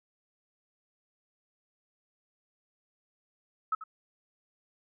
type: tone with echo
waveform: sine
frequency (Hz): 1292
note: E6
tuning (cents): -35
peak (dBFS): -25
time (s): 3.72-3.75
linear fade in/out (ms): 5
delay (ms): 89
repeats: 1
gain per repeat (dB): -14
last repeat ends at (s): 3.839
effects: none